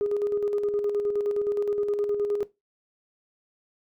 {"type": "tone with tremolo", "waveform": "sine", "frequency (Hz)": 411.4, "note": "G#4", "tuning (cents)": -16, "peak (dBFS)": -21, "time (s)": [0.01, 2.43], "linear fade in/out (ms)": 0, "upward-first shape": "square", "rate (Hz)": 9.6, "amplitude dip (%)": 50, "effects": ["noise-tail reverb RT60 0.2 s tail -18 dB re dry", "tanh soft clip ceiling -18 dBFS"]}